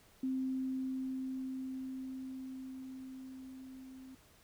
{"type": "tone with level ramp", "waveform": "sine", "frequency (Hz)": 261.6, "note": "C4", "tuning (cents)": 0, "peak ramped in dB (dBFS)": [-32, -49], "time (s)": [0.23, 4.15], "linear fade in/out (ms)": 5, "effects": ["pink hiss -64 dBFS RMS until 4.43 s"]}